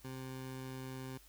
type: tone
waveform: 20% pulse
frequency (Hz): 130.81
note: C3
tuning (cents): 0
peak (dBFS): -38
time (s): 0.04-1.18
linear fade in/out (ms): 10
effects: added 50 Hz sine -62 dBFS peak until 1.28 s + white hiss -63 dBFS RMS until 1.28 s